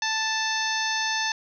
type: harmonic tone with a mistuned harmonic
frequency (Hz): 880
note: A5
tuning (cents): 0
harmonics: 1 / 2 / 3 / 4 / 5 / 6 / 7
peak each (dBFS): -30 / -28 / -34 / -33 / -34 / -33 / -33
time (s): 0.02-1.32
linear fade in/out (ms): 2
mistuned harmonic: 4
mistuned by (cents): +28
effects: none